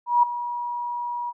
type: tone with ADSR envelope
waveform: sine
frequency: 962 Hz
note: B5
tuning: 46 cents flat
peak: -12 dBFS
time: 0.06-1.33 s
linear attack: 170 ms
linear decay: 6 ms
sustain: -14 dB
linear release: 41 ms
effects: none